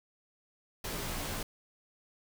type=noise with comb filter; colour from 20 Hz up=pink; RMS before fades=-37 dBFS; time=0.84-1.43 s; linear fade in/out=5 ms; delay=16 ms; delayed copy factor=-1; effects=none